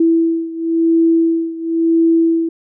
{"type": "beating tone pair", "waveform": "sine", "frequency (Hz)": [329.6, 330.56], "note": ["E4", "E4"], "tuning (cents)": [0, 5], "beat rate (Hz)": 0.96, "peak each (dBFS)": [-13, -16], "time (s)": [0, 2.49], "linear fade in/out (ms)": 5, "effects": []}